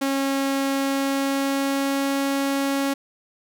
sawtooth tone with pitch glide, 273.4 to 275.9 Hz, C#4 to C#4, -24 to -8 cents, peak -17 dBFS, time 0.01-2.94 s, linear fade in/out 10 ms, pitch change +16 cents, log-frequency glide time 0.69-2.15 s, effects none

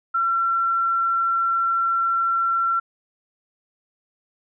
sine tone, 1357 Hz, E6, 50 cents sharp, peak -18 dBFS, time 0.14-2.8 s, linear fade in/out 10 ms, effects none

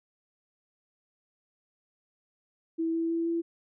sine tone with pitch steps, 327.4 / 330.1 / 332.7 / 335.4 Hz, E4 / E4 / E4 / E4, -12 / +2 / +16 / +30 cents, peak -26 dBFS, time 2.78-3.42 s, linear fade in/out 20 ms, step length 160 ms, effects none

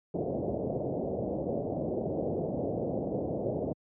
white low-pass noise, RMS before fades -32 dBFS, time 0.14-3.73 s, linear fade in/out 5 ms, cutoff 650 Hz, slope 48 dB/octave, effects high-pass 100 Hz 12 dB/octave

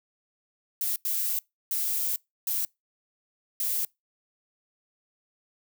violet noise bursts at uneven times, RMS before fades -28 dBFS, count 5, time 0.81-0.96 / 1.05-1.39 / 1.71-2.16 / 2.47-2.65 / 3.6-3.85 s, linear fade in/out 2 ms, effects noise-tail reverb RT60 0.2 s tail -25 dB re dry

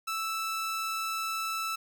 sawtooth tone, 1318.5 Hz, E6, in tune, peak -27 dBFS, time 0.07-1.76 s, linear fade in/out 10 ms, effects none

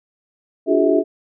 sine tone cluster, 291.7 / 346.7 / 380.4 / 423.4 / 648 Hz, D4 / F4 / F#4 / G#4 / E5, -12 / -13 / +48 / +33 / -30 cents, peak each -19 dBFS, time 0.66-1.04 s, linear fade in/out 50 ms, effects none

